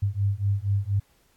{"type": "beating tone pair", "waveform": "sine", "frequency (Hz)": [98, 102.2], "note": ["G2", "G#2"], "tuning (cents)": [0, -27], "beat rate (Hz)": 4.2, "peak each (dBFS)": -25, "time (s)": [0.02, 1], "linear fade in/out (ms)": 10, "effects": ["pink hiss -64 dBFS RMS until 1.36 s", "AAC 64 kbps"]}